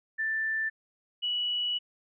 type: tone pair in turn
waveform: sine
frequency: 1770 / 2940 Hz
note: A6 / F#7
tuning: +10 / -12 cents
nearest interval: major sixth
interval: 878 cents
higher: second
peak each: -27 dBFS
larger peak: neither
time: 0.18-0.7 / 1.22-1.79 s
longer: second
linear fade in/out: 20 ms
effects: none